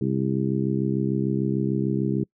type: harmonic tone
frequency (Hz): 66.7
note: C2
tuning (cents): +34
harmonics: 2 / 3 / 4 / 5 / 6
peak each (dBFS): -26 / -26 / -31 / -28 / -31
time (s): 0.01-2.24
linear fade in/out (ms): 5
effects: noise-tail reverb RT60 0.1 s tail -26 dB re dry